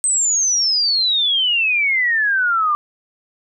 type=exponential sweep; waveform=sine; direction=down; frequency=8370 to 1176 Hz; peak=-14 dBFS; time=0.04-2.75 s; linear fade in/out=0 ms; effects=none